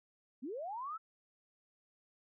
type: linear sweep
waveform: sine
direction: up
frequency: 220.8 to 1350 Hz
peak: -39 dBFS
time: 0.42-0.98 s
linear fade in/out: 20 ms
effects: none